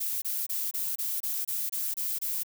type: noise bursts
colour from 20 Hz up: violet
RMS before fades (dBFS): -31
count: 10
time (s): 0-2.434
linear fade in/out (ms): 10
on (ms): 220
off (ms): 26
effects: none